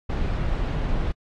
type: noise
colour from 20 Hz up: brown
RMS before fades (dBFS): -24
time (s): 0.09-1.12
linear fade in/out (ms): 10
effects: low-pass 4000 Hz 12 dB/octave + AAC 32 kbps